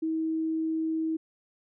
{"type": "tone", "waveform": "sine", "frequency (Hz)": 320.3, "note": "E4", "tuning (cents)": -50, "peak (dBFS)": -26, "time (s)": [0.02, 1.17], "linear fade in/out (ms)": 10, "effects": []}